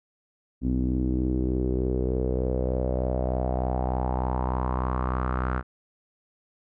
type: tone with low-pass filter sweep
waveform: sawtooth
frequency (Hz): 63.3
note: B1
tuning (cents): +43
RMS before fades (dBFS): -26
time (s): 0.61-5.63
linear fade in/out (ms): 50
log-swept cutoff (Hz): 260 to 1400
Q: 4.5
effects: none